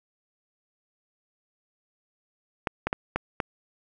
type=clicks; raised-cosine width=0.5 ms; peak=-10 dBFS; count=5; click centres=2.672 / 2.87 / 2.929 / 3.16 / 3.402 s; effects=none